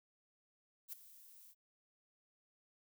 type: noise with ADSR envelope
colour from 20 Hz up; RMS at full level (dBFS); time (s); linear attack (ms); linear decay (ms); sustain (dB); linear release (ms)
violet; -44; 0.88-1.55; 49; 7; -16; 50
effects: none